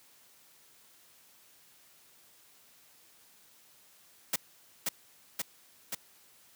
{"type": "noise with echo", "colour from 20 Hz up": "white", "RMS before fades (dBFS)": -29, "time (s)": [4.33, 4.36], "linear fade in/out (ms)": 5, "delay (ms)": 530, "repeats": 3, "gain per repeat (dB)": -2, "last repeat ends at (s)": 5.95, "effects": ["white hiss -61 dBFS RMS until 6.55 s", "high-pass 80 Hz 12 dB/octave"]}